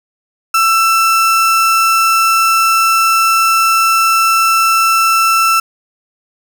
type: tone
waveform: 35% pulse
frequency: 1333 Hz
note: E6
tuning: 19 cents sharp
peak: -7 dBFS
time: 0.54-5.6 s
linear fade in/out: 5 ms
effects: none